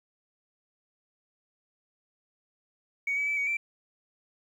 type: tone with pitch steps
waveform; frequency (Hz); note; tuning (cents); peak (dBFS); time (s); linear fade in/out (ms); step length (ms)
sine; 2241 / 2285 / 2311 / 2248 / 2341; C#7 / D7 / D7 / C#7 / D7; +18 / -48 / -28 / +24 / -6; -25; 3.07-3.57; 5; 100
effects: tanh soft clip ceiling -22 dBFS + 10-bit